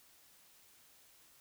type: silence
effects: white hiss -64 dBFS RMS until 1.4 s